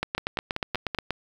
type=two click trains; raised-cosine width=0.3 ms; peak=-10 / -12 dBFS; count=10 / 5; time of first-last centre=0.03-1.107 / 0.18-0.948 s; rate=8.36 / 5.21 Hz; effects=7-bit